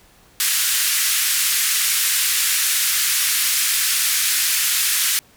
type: band-pass noise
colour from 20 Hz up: white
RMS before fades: -19 dBFS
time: 0.4-5.19 s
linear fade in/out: 0 ms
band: 1500 to 14000 Hz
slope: 24 dB/octave
effects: pink hiss -52 dBFS RMS until 5.36 s